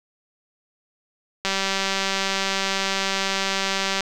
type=click train; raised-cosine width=0.2 ms; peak=-6 dBFS; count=497; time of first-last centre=1.45-4.007 s; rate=194 Hz; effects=none